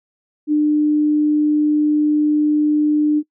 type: tone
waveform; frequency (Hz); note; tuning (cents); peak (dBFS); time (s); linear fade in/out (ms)
sine; 300; D4; +37; -12; 0.47-3.23; 50
effects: noise-tail reverb RT60 0.1 s tail -22 dB re dry